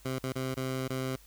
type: tone with dropouts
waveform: 15% pulse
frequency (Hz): 130.81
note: C3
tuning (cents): 0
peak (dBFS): -25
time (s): 0.05-1.16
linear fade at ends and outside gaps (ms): 5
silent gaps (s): 0.188-0.235 / 0.325-0.355 / 0.543-0.569 / 0.879-0.899
effects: added 50 Hz sine -56 dBFS peak until 1.26 s + white hiss -59 dBFS RMS until 1.26 s